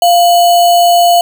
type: tone with sample-and-hold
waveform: sine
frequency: 696 Hz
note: F5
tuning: 6 cents flat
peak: -4 dBFS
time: 0.02-1.21 s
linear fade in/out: 2 ms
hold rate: 3675 Hz
effects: none